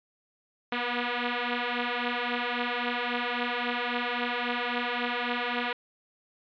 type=beating tone pair; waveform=5% pulse; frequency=240 / 243.7 Hz; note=B3 / B3; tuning=-49 / -23 cents; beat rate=3.7 Hz; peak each=-21 / -18 dBFS; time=0.72-5.73 s; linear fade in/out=5 ms; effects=resampled to 11025 Hz